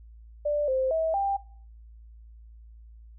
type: tone with pitch steps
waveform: sine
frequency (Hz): 589 / 523 / 645 / 792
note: D5 / C5 / E5 / G5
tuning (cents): +5 / -1 / -38 / +18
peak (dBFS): -23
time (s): 0.45-1.37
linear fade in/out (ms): 10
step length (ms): 230
effects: noise-tail reverb RT60 0.5 s tail -20 dB re dry + added 56 Hz sine -46 dBFS peak until 3.18 s